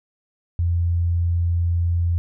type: tone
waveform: sine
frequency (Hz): 85.8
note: F2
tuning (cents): -30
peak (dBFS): -17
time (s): 0.59-2.18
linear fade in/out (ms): 0
effects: none